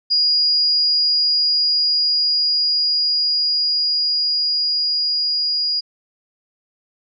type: tone with level ramp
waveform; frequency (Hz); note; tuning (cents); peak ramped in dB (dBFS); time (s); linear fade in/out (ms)
sine; 4873; D#8; -37; -13 to -17; 0.1-5.81; 20
effects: none